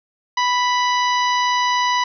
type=harmonic tone; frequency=987.8 Hz; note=B5; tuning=in tune; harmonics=1 / 2 / 3 / 4 / 5 / 6; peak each=-17 / -23 / -27 / -29 / -31 / -33 dBFS; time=0.37-2.04 s; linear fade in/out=5 ms; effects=none